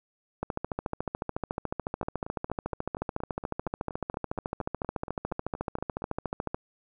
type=two click trains; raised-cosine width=1 ms; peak=-23 / -16 dBFS; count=18 / 86; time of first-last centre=2.03-6.021 / 0.43-6.545 s; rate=4.26 / 13.9 Hz; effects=none